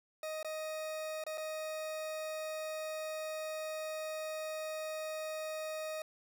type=tone with dropouts; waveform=40% pulse; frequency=625 Hz; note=D#5; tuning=8 cents sharp; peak=-37 dBFS; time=0.23-6.02 s; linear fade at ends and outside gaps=2 ms; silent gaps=0.429-0.446 / 1.239-1.265 / 1.375-1.379 s; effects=none